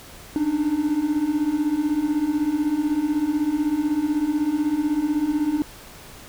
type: beating tone pair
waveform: triangle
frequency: 287.9 / 303.9 Hz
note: D4 / D#4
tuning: -34 / -41 cents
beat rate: 16 Hz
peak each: -23 / -19 dBFS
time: 0.36-5.62 s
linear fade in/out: 0 ms
effects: pink hiss -43 dBFS RMS until 6.28 s